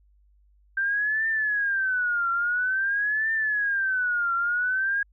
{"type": "tone with vibrato", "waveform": "sine", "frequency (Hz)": 1568, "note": "G6", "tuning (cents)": 0, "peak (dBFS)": -22, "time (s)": [0.77, 5.03], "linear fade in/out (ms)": 5, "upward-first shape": "triangle", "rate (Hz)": 0.49, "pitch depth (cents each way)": 240, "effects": ["added 50 Hz sine -57 dBFS peak until 5.12 s"]}